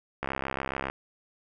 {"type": "click train", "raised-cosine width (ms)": 0.5, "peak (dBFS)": -15, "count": 46, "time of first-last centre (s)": [0.23, 0.9], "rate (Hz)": 67.2, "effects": []}